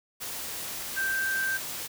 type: tone in noise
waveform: sine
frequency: 1568 Hz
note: G6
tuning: in tune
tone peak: -26 dBFS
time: 0.96-1.58 s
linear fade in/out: 20 ms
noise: white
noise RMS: -36 dBFS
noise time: 0.2-1.88 s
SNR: +7 dB
effects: none